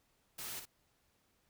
white noise with echo, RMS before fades -44 dBFS, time 0.38-0.6 s, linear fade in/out 10 ms, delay 56 ms, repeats 1, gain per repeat -7 dB, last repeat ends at 0.656 s, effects pink hiss -75 dBFS RMS until 1.49 s

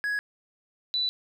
triangle / sine tone pair in turn, 1670 / 3972 Hz, G#6 / B7, +9 / +9 cents, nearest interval octave + minor third, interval 1500 cents, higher second, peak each -24 dBFS, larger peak neither, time 0.04-0.19 / 0.94-1.09 s, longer neither, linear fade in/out 0 ms, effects none

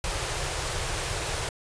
pink band-stop noise, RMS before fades -30 dBFS, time 0.04-1.49 s, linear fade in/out 2 ms, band 160 to 340 Hz, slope 48 dB/octave, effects resampled to 22050 Hz

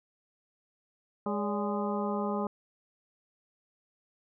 harmonic tone with a mistuned harmonic, 206.3 Hz, G#3, 11 cents flat, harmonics 1 / 2 / 3 / 4 / 5 / 6, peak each -32 / -35 / -37 / -38 / -39 / -40 dBFS, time 1.26-2.47 s, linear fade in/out 2 ms, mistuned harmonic 3, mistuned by -110 cents, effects none

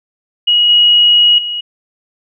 sine tone with level steps, 2900 Hz, F#7, 35 cents flat, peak -7 / -5 / -17 dBFS, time 0.47-1.61 s, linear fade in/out 10 ms, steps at 0.69 / 1.38 s, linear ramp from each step 5 ms, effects none

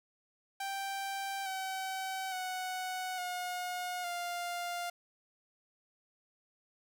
sawtooth tone with pitch steps, 784 / 762.1 / 740.9 / 720.2 / 700.1 Hz, G5 / G5 / F#5 / F#5 / F5, 0 / -49 / +2 / -47 / +4 cents, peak -32 dBFS, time 0.6-4.9 s, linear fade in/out 5 ms, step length 860 ms, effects none

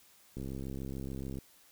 click train, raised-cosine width 3 ms, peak -28 dBFS, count 69, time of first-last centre 0.37-1.386 s, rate 66.9 Hz, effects white hiss -62 dBFS RMS until 1.71 s

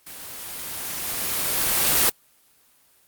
white noise with level ramp, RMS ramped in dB -39 to -17 dBFS, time 0.06-2.1 s, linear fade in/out 10 ms, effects white hiss -59 dBFS RMS until 3.07 s + Opus 24 kbps

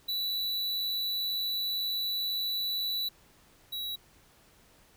square tone pair in turn, 3951 / 3883 Hz, B7 / B7, 0 / -30 cents, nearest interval unison, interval 30 cents, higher first, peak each -30 / -34 dBFS, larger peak first, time 0.08-3.09 / 3.72-3.96 s, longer first, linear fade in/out 10 ms, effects pink hiss -61 dBFS RMS until 4.96 s

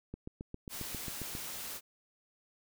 click train, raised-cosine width 3 ms, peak -28 dBFS, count 10, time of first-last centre 0.14-1.351 s, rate 7.43 Hz
white noise, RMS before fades -42 dBFS, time 0.69-1.81 s, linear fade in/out 50 ms
effects none

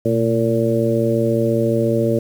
harmonic tone with a mistuned harmonic, 114.3 Hz, A#2, 34 cents flat, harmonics 1 / 2 / 3 / 4 / 5, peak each -21 / -21 / -21 / -21 / -21 dBFS, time 0.05-2.19 s, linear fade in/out 5 ms, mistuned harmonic 1, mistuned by +78 cents, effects 7-bit

